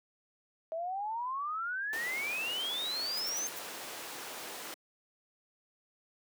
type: exponential sweep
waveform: sine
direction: up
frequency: 636 to 6400 Hz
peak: -33 dBFS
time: 0.72-3.47 s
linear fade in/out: 0 ms
type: noise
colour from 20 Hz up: pink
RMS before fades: -41 dBFS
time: 1.93-4.74 s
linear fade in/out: 0 ms
type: noise bursts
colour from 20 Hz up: violet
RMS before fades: -42 dBFS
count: 5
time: 3.17-3.59 s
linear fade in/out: 2 ms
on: 28 ms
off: 70 ms
effects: high-pass 400 Hz 12 dB/octave